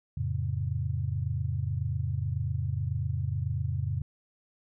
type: chord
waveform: sine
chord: F augmented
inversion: none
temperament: just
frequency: 87.31 / 109.13 / 136.42 Hz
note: F2 / A2 / C#3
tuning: 0 / -14 / -27 cents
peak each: -32 dBFS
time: 0.17-4.02 s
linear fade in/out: 5 ms
effects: none